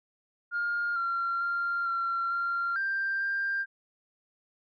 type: tone with pitch steps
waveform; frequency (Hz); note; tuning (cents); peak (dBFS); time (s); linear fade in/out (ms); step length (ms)
sine; 1413 / 1374 / 1389 / 1367 / 1383 / 1580 / 1590; F6 / F6 / F6 / F6 / F6 / G6 / G6; +20 / -29 / -10 / -37 / -17 / +13 / +24; -26; 0.51-3.66; 50; 450
effects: tanh soft clip ceiling -23 dBFS